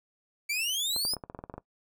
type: exponential sweep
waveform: sawtooth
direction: up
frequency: 2273 to 5210 Hz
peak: -25 dBFS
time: 0.49-1.15 s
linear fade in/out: 10 ms
type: clicks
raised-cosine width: 1 ms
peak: -25 dBFS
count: 12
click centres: 0.963 / 1.051 / 1.136 / 1.167 / 1.238 / 1.299 / 1.348 / 1.39 / 1.439 / 1.498 / 1.54 / 1.58 s
effects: noise-tail reverb RT60 0.1 s tail -19 dB re dry